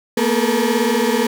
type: tone cluster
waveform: 35% pulse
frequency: 226.1 / 244.6 / 432.8 / 473.7 Hz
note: A3 / B3 / A4 / A#4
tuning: +47 / -16 / -29 / +28 cents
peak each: -19 dBFS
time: 0.17-1.27 s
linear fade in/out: 5 ms
effects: none